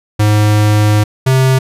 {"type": "tone pair in turn", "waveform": "square", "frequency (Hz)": [105.5, 131.36], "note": ["G#2", "C3"], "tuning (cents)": [28, 7], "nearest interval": "major third", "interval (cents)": 379, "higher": "second", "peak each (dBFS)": -8, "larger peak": "neither", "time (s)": [[0.19, 1.04], [1.26, 1.59]], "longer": "first", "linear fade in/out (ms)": 10, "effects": ["resampled to 32000 Hz"]}